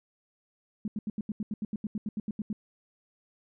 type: tone bursts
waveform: sine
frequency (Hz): 211.3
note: G#3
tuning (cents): +30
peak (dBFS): -29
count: 16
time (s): 0.85-2.529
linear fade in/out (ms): 2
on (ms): 29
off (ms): 81
effects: none